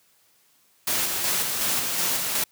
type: noise with tremolo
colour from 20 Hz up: white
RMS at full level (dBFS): -24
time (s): 0.87-2.44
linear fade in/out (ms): 5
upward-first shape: square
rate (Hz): 2.7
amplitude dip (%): 30
effects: white hiss -62 dBFS RMS until 2.51 s + high-pass 80 Hz 12 dB/octave